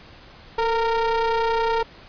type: ring-modulated tone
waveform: square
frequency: 233.1 Hz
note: A#3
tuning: in tune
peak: -17 dBFS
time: 0.58-1.83 s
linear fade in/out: 5 ms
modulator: 684 Hz
effects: pink hiss -46 dBFS RMS until 2.08 s + resampled to 11025 Hz